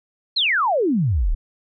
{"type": "exponential sweep", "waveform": "sine", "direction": "down", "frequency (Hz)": [4367, 30.64], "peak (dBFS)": -16, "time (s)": [0.36, 1.35], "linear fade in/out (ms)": 10, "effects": []}